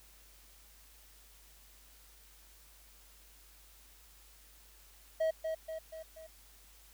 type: tone with echo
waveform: triangle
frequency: 640 Hz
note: D#5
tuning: 49 cents sharp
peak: -26 dBFS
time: 5.2-5.31 s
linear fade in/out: 10 ms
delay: 240 ms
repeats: 4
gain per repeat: -5 dB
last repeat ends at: 6.27 s
effects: added 50 Hz sine -61 dBFS peak until 6.93 s + white hiss -61 dBFS RMS until 6.93 s